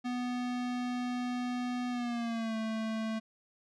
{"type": "tone with pitch glide", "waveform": "square", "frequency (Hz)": [246.9, 221.2], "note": ["B3", "A3"], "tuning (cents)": [0, 9], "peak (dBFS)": -33, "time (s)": [0.04, 3.2], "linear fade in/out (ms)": 20, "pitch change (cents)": -191, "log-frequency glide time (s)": [1.9, 2.56], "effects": ["low-pass 5000 Hz 12 dB/octave"]}